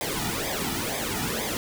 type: noise with flanger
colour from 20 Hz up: pink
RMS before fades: -29 dBFS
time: 0.01-1.57 s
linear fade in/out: 0 ms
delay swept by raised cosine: 0.7 to 1.9 ms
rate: 2.1 Hz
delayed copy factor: -0.75
effects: none